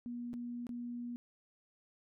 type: tone with dropouts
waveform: sine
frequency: 240.6 Hz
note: B3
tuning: 45 cents flat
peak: -39 dBFS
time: 0.06-1.16 s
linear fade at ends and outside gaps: 0 ms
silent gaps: 0.332-0.339 / 0.668-0.692 s
effects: none